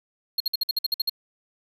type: tone bursts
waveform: square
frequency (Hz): 4257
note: C8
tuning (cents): +29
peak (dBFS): -21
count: 10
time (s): 0.38-1.096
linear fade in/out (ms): 5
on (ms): 23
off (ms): 54
effects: none